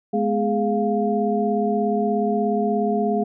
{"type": "tone cluster", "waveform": "sine", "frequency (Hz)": [211.3, 248.1, 416, 700], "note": ["G#3", "B3", "G#4", "F5"], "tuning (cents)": [30, 8, 3, 4], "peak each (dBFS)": [-22, -29, -23, -24], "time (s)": [0.13, 3.24], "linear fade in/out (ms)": 10, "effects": []}